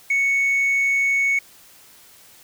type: tone with tanh clipping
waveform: sine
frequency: 2217 Hz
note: C#7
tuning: in tune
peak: -17 dBFS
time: 0.1-1.39 s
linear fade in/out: 5 ms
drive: 1 dB
effects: white hiss -49 dBFS RMS until 2.43 s